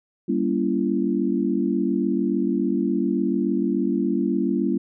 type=chord; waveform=sine; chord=G diminished seventh; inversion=none; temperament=just; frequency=196 / 235.2 / 282.2 / 338.7 Hz; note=G3 / Bb3 / Db4 / Fb4; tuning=0 / +16 / +31 / +47 cents; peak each=-25 dBFS; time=0.28-4.78 s; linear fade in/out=10 ms; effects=none